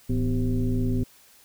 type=tone with frequency modulation; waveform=sine; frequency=111 Hz; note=A2; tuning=16 cents sharp; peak=-21 dBFS; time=0.09-1.04 s; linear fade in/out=10 ms; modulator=139 Hz; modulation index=1.4; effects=white hiss -55 dBFS RMS until 1.44 s